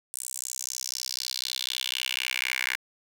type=tone with high-pass filter sweep; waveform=10% pulse; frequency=64 Hz; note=C2; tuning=38 cents flat; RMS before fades=-32 dBFS; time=0.14-2.76 s; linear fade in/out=0 ms; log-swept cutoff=8800 to 1900 Hz; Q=3.9; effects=8-bit